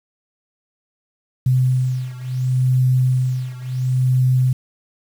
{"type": "beating tone pair", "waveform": "sine", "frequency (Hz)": [127.8, 128.51], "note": ["C3", "C3"], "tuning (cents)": [-40, -31], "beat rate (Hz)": 0.71, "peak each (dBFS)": [-17, -19], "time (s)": [1.46, 4.53], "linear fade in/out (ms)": 5, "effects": ["7-bit"]}